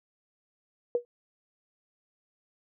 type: tone with exponential decay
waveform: sine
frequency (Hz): 481.5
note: B4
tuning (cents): -44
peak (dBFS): -19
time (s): 0.95-1.05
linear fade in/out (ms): 1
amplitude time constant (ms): 20
effects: none